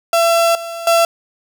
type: tone with level steps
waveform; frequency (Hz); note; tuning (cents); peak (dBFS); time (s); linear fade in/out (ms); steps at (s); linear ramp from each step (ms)
35% pulse; 673; E5; +36; -9 / -23 / -8; 0.13-1.05; 2; 0.55 / 0.87; 2
effects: none